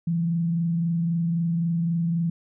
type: tone with frequency modulation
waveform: sine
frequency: 168.1 Hz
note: E3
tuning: 34 cents sharp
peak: -21 dBFS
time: 0.07-2.3 s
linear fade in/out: 5 ms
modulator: 23.8 Hz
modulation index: 0.24
effects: none